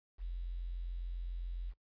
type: tone with quantisation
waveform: sine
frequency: 43.65 Hz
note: F1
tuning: in tune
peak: -37 dBFS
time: 0.18-1.74 s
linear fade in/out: 50 ms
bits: 11
effects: noise-tail reverb RT60 0.1 s tail -24 dB re dry + resampled to 11025 Hz